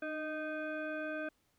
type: tone with frequency modulation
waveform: sine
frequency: 622.3 Hz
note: D#5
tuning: in tune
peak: -36 dBFS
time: 0.02-1.29 s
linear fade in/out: 5 ms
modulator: 927 Hz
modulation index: 1.3
effects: pink hiss -75 dBFS RMS until 1.58 s